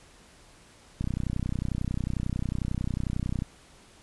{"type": "click train", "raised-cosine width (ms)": 5, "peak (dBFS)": -17, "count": 76, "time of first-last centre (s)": [1.01, 3.422], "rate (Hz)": 31.1, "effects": ["pink hiss -55 dBFS RMS until 4.02 s", "resampled to 24000 Hz"]}